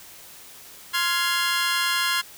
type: chord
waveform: 20% pulse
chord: F minor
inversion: second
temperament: just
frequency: 1047.7 / 1396.9 / 1676.3 Hz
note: C6 / F6 / Ab6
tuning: +2 / 0 / +16 cents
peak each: -21 dBFS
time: 0.93-2.22 s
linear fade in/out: 20 ms
effects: white hiss -45 dBFS RMS until 2.37 s